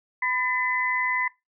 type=tone cluster; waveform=sine; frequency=1004 / 1783 / 2022 Hz; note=B5 / A6 / B6; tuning=+28 / +22 / +40 cents; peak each=-28 / -33 / -24 dBFS; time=0.22-1.28 s; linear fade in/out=5 ms; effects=noise-tail reverb RT60 0.2 s tail -20 dB re dry